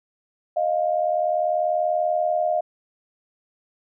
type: tone pair together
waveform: sine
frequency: 622.3 / 702.6 Hz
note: D#5 / F5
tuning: 0 / +10 cents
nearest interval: major second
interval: 210 cents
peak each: -22 dBFS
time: 0.56-2.61 s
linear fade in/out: 10 ms
effects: none

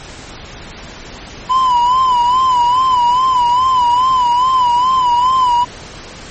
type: tone with vibrato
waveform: triangle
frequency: 1000 Hz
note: B5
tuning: 21 cents sharp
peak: -7 dBFS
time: 1.49-5.65 s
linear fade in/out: 20 ms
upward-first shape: sine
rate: 2.4 Hz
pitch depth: 78 cents each way
effects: pink hiss -32 dBFS RMS until 6.3 s + MP3 32 kbps

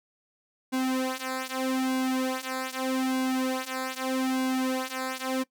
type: tone with flanger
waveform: sawtooth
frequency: 260 Hz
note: C4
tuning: 11 cents flat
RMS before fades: -29 dBFS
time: 0.72-5.44 s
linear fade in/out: 20 ms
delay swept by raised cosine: 1.6 to 4.2 ms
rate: 0.81 Hz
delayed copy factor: -0.9
effects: noise-tail reverb RT60 0.1 s tail -20 dB re dry

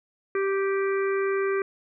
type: harmonic tone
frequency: 391.1 Hz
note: G4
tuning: 4 cents flat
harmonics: 1 / 3 / 4 / 5 / 6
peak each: -23 / -33 / -35 / -37 / -39 dBFS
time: 0.35-1.62 s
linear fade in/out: 2 ms
effects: none

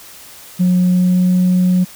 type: tone with pitch glide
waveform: sine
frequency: 180.8 to 182.06 Hz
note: F#3 to F#3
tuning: -40 to -28 cents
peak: -8 dBFS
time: 0.59-1.85 s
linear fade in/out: 20 ms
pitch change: +12 cents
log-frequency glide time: 0.86-1.32 s
effects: tanh soft clip ceiling -7 dBFS + white hiss -38 dBFS RMS until 1.95 s

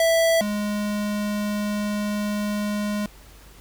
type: tone pair in turn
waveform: square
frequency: 659.3 / 207.7 Hz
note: E5 / G#3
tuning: 0 / 0 cents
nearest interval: octave + minor sixth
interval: 2000 cents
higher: first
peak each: -17 / -24 dBFS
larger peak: first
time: 0-0.41 / 0.41-3.06 s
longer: second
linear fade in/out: 2 ms
effects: added 49 Hz sine -48 dBFS peak until 3.6 s + pink hiss -50 dBFS RMS until 3.6 s

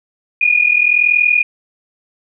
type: tone pair together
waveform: sine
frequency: 2432 / 2473 Hz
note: D#7 / D#7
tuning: -40 / -11 cents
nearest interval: unison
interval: 29 cents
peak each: -12 / -13 dBFS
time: 0.41-1.43 s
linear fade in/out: 5 ms
effects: none

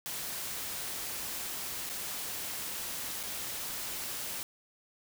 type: noise with dropouts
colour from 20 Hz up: white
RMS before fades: -38 dBFS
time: 0.06-4.43 s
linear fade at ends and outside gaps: 0 ms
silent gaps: 1.892-1.898 / 3.23-3.235 s
effects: none

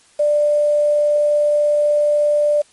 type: tone with quantisation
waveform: sine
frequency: 591 Hz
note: D5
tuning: 11 cents sharp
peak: -12 dBFS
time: 0.19-2.62 s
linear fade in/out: 10 ms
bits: 6
effects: white hiss -52 dBFS RMS until 2.72 s + MP3 48 kbps

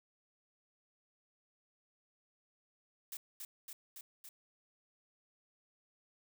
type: noise with echo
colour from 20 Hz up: blue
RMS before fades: -44 dBFS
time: 3.12-3.17 s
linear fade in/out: 2 ms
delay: 280 ms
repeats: 4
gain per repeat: -2 dB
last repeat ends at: 4.29 s
effects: none

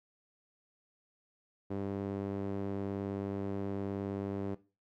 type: tone with band-pass filter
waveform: sawtooth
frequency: 99 Hz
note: G2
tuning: 18 cents sharp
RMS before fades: -37 dBFS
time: 1.7-4.55 s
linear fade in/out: 10 ms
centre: 350 Hz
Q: 1.3
effects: noise-tail reverb RT60 0.3 s tail -17 dB re dry

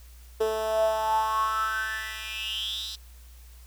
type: tone with high-pass filter sweep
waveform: 10% pulse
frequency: 218.9 Hz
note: A3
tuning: 9 cents flat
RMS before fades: -28 dBFS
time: 0.4-2.96 s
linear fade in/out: 10 ms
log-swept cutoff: 450 to 4300 Hz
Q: 9.2
effects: added 60 Hz sine -46 dBFS peak until 3.66 s + white hiss -57 dBFS RMS until 3.66 s

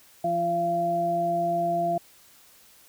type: harmonic tone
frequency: 171.4 Hz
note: F3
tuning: 32 cents flat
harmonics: 1 / 2 / 4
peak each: -33 / -33 / -23 dBFS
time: 0.24-1.98 s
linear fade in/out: 5 ms
effects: white hiss -55 dBFS RMS until 2.88 s

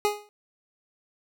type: tone with exponential decay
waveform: 25% pulse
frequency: 415.3 Hz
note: G#4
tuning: in tune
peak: -15 dBFS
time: 0.05-0.29 s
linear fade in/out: 0 ms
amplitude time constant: 52 ms
effects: none

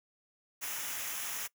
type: noise with comb filter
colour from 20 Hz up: white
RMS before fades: -38 dBFS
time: 0.61-1.48 s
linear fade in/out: 20 ms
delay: 0.23 ms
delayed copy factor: -0.6
effects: noise-tail reverb RT60 0.1 s tail -21 dB re dry

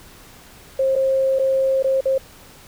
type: tone with dropouts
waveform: sine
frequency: 533 Hz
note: C5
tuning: 32 cents sharp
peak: -15 dBFS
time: 0.79-2.18 s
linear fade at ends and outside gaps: 5 ms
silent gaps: 0.955-0.96 / 1.389-1.395 / 1.826-1.843 / 2.008-2.055 s
effects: pink hiss -45 dBFS RMS until 2.67 s

